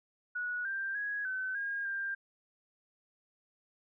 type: tone with pitch steps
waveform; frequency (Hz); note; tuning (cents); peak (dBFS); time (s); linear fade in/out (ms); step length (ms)
sine; 1464 / 1580 / 1661 / 1523 / 1625 / 1591; F#6 / G6 / G#6 / F#6 / G#6 / G6; -19 / +13 / 0 / +50 / -38 / +25; -33; 0.35-2.15; 10; 300
effects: none